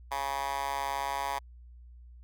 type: tone with high-pass filter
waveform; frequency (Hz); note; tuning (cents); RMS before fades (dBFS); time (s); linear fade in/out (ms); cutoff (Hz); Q
10% pulse; 138.59; C#3; 0; -33; 0.11-1.39; 10; 940; 3.7
effects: added 60 Hz sine -48 dBFS peak until 2.23 s